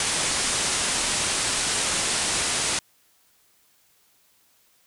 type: low-pass noise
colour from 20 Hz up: white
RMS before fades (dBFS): -25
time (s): 0-2.79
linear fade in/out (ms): 2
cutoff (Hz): 10000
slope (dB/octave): 96
effects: white hiss -62 dBFS RMS until 4.86 s